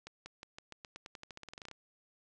accelerating click train, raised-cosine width 0.2 ms, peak -29 dBFS, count 20, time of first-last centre 0.07-1.713 s, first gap 190 ms, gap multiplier 0.9, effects resampled to 24000 Hz

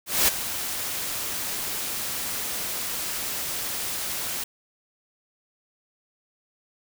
white noise with ADSR envelope, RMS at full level -18 dBFS, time 0.06-4.44 s, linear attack 220 ms, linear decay 15 ms, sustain -12 dB, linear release 6 ms, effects none

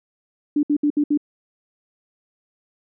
sine tone bursts, 293.7 Hz, D4, in tune, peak -15 dBFS, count 5, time 0.56-1.175 s, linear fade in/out 5 ms, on 71 ms, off 65 ms, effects none

